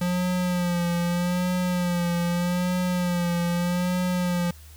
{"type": "tone with vibrato", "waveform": "square", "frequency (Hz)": 176.8, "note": "F3", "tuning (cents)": 22, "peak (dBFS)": -23, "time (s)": [0.01, 4.51], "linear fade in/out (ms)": 5, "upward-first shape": "sine", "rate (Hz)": 0.81, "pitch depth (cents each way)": 42, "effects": ["added 76 Hz sine -44 dBFS peak until 4.76 s", "white hiss -52 dBFS RMS until 4.76 s"]}